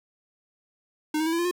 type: tone with pitch steps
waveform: square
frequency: 306.4 / 315.9 / 325.7 / 335.9 / 346.3 / 357.1 Hz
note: D#4 / D#4 / E4 / E4 / F4 / F4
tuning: -27 / +26 / -21 / +33 / -15 / +39 cents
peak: -24 dBFS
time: 1.14-1.512 s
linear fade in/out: 5 ms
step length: 62 ms
effects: 9-bit